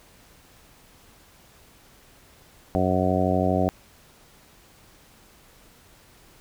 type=harmonic tone; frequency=92.5 Hz; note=F#2; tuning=in tune; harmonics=1 / 2 / 3 / 4 / 5 / 6 / 7 / 8; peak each=-27 / -26 / -27 / -30 / -31 / -29 / -27 / -28 dBFS; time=2.75-3.69 s; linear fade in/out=0 ms; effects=pink hiss -54 dBFS RMS until 6.4 s